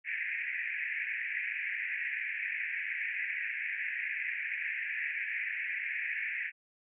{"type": "band-pass noise", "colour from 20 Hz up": "pink", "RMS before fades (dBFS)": -36, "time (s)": [0.04, 6.52], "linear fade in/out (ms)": 50, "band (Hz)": [1700, 2500], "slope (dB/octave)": 96, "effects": []}